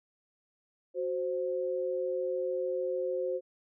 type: tone pair together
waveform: sine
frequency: 370 / 523.3 Hz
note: F#4 / C5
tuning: 0 / 0 cents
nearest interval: tritone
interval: 600 cents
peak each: -34 / -31 dBFS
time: 0.94-3.41 s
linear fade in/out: 50 ms
effects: none